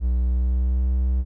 triangle tone with pitch glide, 61.4 to 63.49 Hz, B1 to B1, -9 to +49 cents, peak -16 dBFS, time 0-1.25 s, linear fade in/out 50 ms, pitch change +58 cents, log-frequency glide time 0.18-0.9 s, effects none

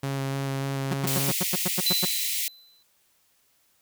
sawtooth tone with vibrato, 136.6 Hz, C#3, 25 cents flat, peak -23 dBFS, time 0.03-1.32 s, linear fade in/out 5 ms, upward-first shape square, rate 3.4 Hz, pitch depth 10 cents each way
sawtooth tone bursts, 182.2 Hz, F#3, 26 cents flat, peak -20 dBFS, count 10, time 0.91-2.053 s, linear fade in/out 5 ms, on 27 ms, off 97 ms
white high-pass noise, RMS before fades -28 dBFS, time 1.07-2.48 s, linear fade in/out 2 ms, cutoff 1900 Hz, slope 96 dB/octave
square tone with exponential decay, 4016 Hz, B7, 28 cents sharp, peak -21 dBFS, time 1.86-2.83 s, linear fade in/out 5 ms, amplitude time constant 210 ms
effects white hiss -66 dBFS RMS until 3.81 s

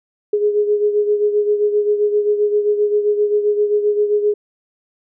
sine beating tone pair, 415.3 / 422.9 Hz, G#4 / G#4, 0 / +31 cents, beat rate 7.6 Hz, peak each -14 / -21 dBFS, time 0.33-4.34 s, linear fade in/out 5 ms, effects none

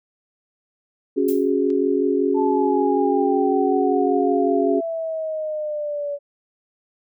sine chord, C# suspended fourth, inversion none, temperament equal, 277.2 / 370 / 415.3 Hz, C#4 / F#4 / G#4, 0 / 0 / 0 cents, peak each -21 dBFS, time 1.16-4.81 s, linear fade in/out 20 ms
violet noise with exponential decay, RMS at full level -30 dBFS, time 1.28-1.52 s, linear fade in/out 5 ms, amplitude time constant 52 ms
click, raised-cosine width 0.2 ms, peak -29 dBFS, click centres 1.703 s
sine exponential sweep, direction down, 881 to 570 Hz, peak -23 dBFS, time 2.34-6.19 s, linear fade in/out 50 ms
effects none

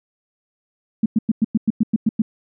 sine tone bursts, 220 Hz, A3, in tune, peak -12 dBFS, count 10, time 1.03-2.22 s, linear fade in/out 5 ms, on 29 ms, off 100 ms, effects none

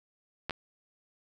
clicks, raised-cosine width 0.3 ms, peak -17 dBFS, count 2, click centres 0.496 / 0.508 s, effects none

